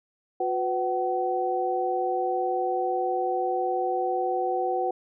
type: tone cluster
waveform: sine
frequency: 361.7 / 500 / 756 Hz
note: F#4 / B4 / F#5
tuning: -39 / +21 / +37 cents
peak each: -29 / -30 / -26 dBFS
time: 0.4-4.91 s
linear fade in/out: 5 ms
effects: none